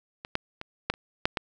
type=clicks; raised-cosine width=0.3 ms; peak=-21 / -10 / -20 / -8 / -29 / -6 / -11 dBFS; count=7; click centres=0.249 / 0.354 / 0.614 / 0.9 / 0.939 / 1.255 / 1.372 s; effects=none